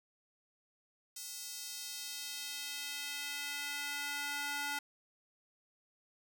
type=tone with high-pass filter sweep; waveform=square; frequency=287.6 Hz; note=D4; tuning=36 cents flat; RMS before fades=-41 dBFS; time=1.16-4.79 s; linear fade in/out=5 ms; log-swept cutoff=6200 to 1200 Hz; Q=1.1; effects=none